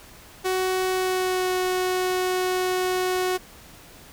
sawtooth tone with pitch glide, 372.8 to 368.1 Hz, F#4 to F#4, +13 to -9 cents, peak -18 dBFS, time 0.44-3.38 s, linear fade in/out 20 ms, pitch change -22 cents, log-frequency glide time 0.91-1.52 s, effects pink hiss -47 dBFS RMS until 4.12 s

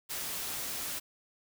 white noise, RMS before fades -37 dBFS, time 0.09-1 s, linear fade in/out 20 ms, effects none

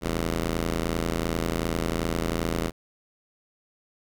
10% pulse ring-modulated tone, 82.7 Hz, E2, 6 cents sharp, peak -14 dBFS, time 0.01-2.72 s, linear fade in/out 50 ms, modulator 109 Hz, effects none

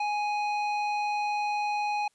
square tone with low-pass filter, 832 Hz, G#5, 3 cents sharp, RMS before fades -29 dBFS, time 0-2.08 s, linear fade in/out 5 ms, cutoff 3200 Hz, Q 1.1, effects white hiss -71 dBFS RMS until 2.14 s + resampled to 24000 Hz

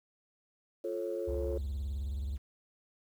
sine chord, F augmented, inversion none, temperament just, 349.2 / 436.5 / 545.7 Hz, F4 / A4 / C#5, 0 / -14 / -27 cents, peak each -37 dBFS, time 0.84-1.58 s, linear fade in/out 5 ms
triangle tone with vibrato, 69 Hz, C#2, 7 cents flat, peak -31 dBFS, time 1.27-2.38 s, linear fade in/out 20 ms, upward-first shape sine, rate 19 Hz, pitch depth 200 cents each way
effects tanh soft clip ceiling -24 dBFS + 10-bit

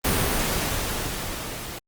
pink noise with level ramp, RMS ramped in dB -21 to -35 dBFS, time 0.04-1.79 s, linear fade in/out 10 ms, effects Opus 32 kbps

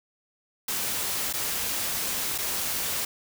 white noise with dropouts, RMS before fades -29 dBFS, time 0.68-3.05 s, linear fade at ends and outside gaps 5 ms, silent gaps 1.328-1.336 / 2.38-2.384 s, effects none

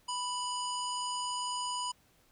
harmonic tone, 987.8 Hz, B5, in tune, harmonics 1 / 3 / 5 / 7 / 9, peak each -35 / -40 / -42 / -43 / -45 dBFS, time 0.08-1.92 s, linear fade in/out 10 ms, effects pink hiss -67 dBFS RMS until 2.31 s

